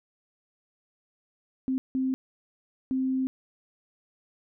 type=tone bursts at uneven times; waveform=sine; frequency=261.6 Hz; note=C4; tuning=in tune; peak=-24 dBFS; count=3; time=1.68-1.78 / 1.95-2.14 / 2.91-3.27 s; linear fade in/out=0 ms; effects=none